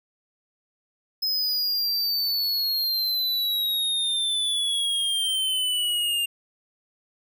square exponential sweep, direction down, 5120 to 2794 Hz, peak -23 dBFS, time 1.22-6.26 s, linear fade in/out 10 ms, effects none

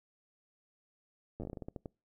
slowing click train, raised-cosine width 2 ms, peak -28 dBFS, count 13, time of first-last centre 1.4-1.858 s, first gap 9 ms, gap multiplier 1.24, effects noise-tail reverb RT60 0.3 s tail -26 dB re dry

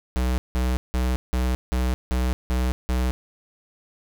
square tone bursts, 62.8 Hz, B1, 30 cents sharp, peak -21 dBFS, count 8, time 0.16-3.11 s, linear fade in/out 0 ms, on 220 ms, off 170 ms, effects none

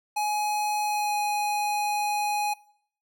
square tone with pitch glide, 840 to 831.8 Hz, G#5 to G#5, +19 to +2 cents, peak -25 dBFS, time 0.16-2.54 s, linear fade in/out 10 ms, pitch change -17 cents, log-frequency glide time 0.83-1.16 s, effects noise-tail reverb RT60 0.6 s tail -22 dB re dry

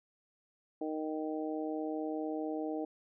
harmonic tone, 155.56 Hz, D#3, in tune, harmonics 2 / 3 / 4 / 5, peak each -36 / -40 / -42 / -44 dBFS, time 0.81-2.85 s, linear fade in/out 5 ms, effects none

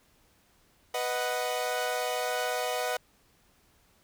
sawtooth chord, B major, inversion none, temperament equal, 493.9 / 622.3 / 740 Hz, B4 / D#5 / F#5, 0 / 0 / 0 cents, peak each -29 / -30 / -29 dBFS, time 0.94-2.97 s, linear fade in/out 5 ms, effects pink hiss -65 dBFS RMS until 4.03 s

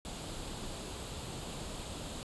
pink noise with comb filter, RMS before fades -42 dBFS, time 0.05-2.23 s, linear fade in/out 0 ms, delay 0.26 ms, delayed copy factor +0.5, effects resampled to 24000 Hz

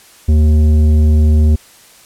sine tone with tanh clipping, 76.7 Hz, D#2, 24 cents flat, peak -8 dBFS, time 0.28-1.56 s, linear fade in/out 10 ms, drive 10 dB, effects white hiss -43 dBFS RMS until 2.05 s + low-pass 12000 Hz 12 dB/octave

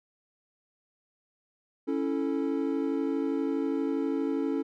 triangle chord, A major, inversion first, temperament equal, 277.2 / 329.6 / 440 Hz, C#4 / E4 / A4, 0 / 0 / 0 cents, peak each -27 / -30 / -31 dBFS, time 1.87-4.63 s, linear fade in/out 20 ms, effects none

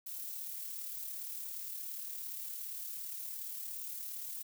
violet noise with amplitude modulation, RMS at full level -41 dBFS, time 0.06-4.43 s, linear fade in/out 10 ms, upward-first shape sine, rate 37.3 Hz, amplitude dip 35%, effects none

